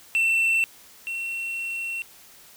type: tone pair in turn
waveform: triangle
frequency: 2688 / 2718 Hz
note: E7 / F7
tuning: +33 / -48 cents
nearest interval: unison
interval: 19 cents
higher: second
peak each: -17 / -26 dBFS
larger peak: first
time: 0.15-0.64 / 1.07-2.02 s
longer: second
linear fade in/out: 0 ms
effects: white hiss -50 dBFS RMS until 2.56 s